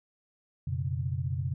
sine chord, F# suspended fourth, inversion none, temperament equal with one note detuned, 90.44 / 123.47 / 138.59 Hz, F#2 / B2 / C#3, -39 / 0 / 0 cents, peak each -33 dBFS, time 0.67-1.54 s, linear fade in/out 5 ms, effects none

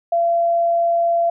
sine tone, 681 Hz, F5, 44 cents flat, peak -14 dBFS, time 0.12-1.3 s, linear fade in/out 5 ms, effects none

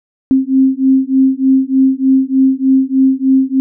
sine beating tone pair, 263.6 / 266.9 Hz, C4 / C4, +13 / +35 cents, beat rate 3.3 Hz, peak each -11 dBFS, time 0.31-3.6 s, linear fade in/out 0 ms, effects none

